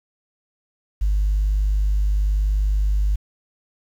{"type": "tone", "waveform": "sine", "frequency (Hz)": 50.5, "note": "G#1", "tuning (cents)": -48, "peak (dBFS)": -15, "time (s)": [1.01, 3.16], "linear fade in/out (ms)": 10, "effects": ["tanh soft clip ceiling -13 dBFS", "8-bit"]}